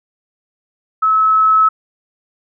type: tone with level ramp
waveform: sine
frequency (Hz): 1295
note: E6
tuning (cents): -31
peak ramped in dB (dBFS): -10 to -7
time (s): 1.02-1.69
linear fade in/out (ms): 10
effects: none